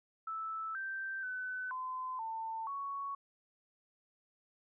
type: tone with pitch steps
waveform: sine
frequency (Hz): 1314 / 1563 / 1508 / 1025 / 895 / 1114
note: E6 / G6 / F#6 / C6 / A5 / C#6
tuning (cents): -6 / -6 / +32 / -36 / +29 / +8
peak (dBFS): -37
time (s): 0.27-3.15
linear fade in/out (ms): 5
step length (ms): 480
effects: none